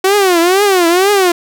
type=tone with vibrato; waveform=sawtooth; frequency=371.1 Hz; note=F#4; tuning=5 cents sharp; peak=-4 dBFS; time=0.04-1.32 s; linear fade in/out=5 ms; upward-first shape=triangle; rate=2.1 Hz; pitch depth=210 cents each way; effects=none